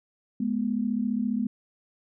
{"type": "tone pair together", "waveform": "sine", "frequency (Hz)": [210.2, 245], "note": ["G#3", "B3"], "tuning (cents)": [21, -14], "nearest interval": "minor third", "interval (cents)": 265, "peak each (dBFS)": -27, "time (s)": [0.4, 1.47], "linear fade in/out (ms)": 5, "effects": []}